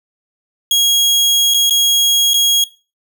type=tone with dropouts; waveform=sawtooth; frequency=3300 Hz; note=G#7; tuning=12 cents flat; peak=-7 dBFS; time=0.71-2.64 s; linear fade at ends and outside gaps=2 ms; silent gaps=1.539-1.543 / 1.697-1.707 / 2.335-2.341 s; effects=noise-tail reverb RT60 0.3 s tail -18 dB re dry